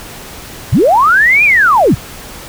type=linear two-way sweep; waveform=sine; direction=up then down; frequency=72.2 to 2489 to 72.2 Hz; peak=-5 dBFS; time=0.72-1.95 s; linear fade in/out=10 ms; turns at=1.44 s; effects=pink hiss -30 dBFS RMS until 2.48 s